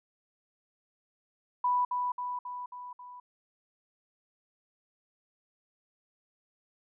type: tone with echo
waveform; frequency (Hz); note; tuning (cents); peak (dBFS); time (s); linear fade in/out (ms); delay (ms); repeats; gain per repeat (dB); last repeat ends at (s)
sine; 987.8; B5; 0; -24; 1.64-1.85; 5; 270; 5; -4; 3.2
effects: none